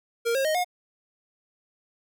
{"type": "tone with pitch steps", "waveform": "square", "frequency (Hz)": [466.2, 538.6, 622.3, 719], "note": ["A#4", "C#5", "D#5", "F#5"], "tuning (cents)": [0, -50, 0, -50], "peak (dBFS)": -23, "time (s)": [0.25, 0.646], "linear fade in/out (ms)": 20, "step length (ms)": 99, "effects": []}